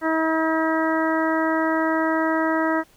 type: harmonic tone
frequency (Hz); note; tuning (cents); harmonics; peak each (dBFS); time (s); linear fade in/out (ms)
320.4; E4; -49; 1 / 2 / 3 / 4 / 5 / 6; -22 / -25 / -27 / -28 / -29 / -30; 0.01-2.84; 50
effects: pink hiss -56 dBFS RMS until 2.96 s